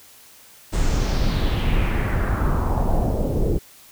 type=noise with low-pass filter sweep; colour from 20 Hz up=brown; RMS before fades=-20 dBFS; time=0.72-3.59 s; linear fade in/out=20 ms; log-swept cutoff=8300 to 390 Hz; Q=2.6; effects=white hiss -48 dBFS RMS until 3.91 s